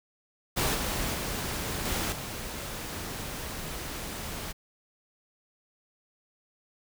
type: noise with level steps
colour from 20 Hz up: pink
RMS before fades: -27 / -31 / -33 / -30 / -37 dBFS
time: 0.56-4.53 s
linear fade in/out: 20 ms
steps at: 0.74 / 1.14 / 1.85 / 2.12 s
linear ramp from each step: 5 ms
effects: none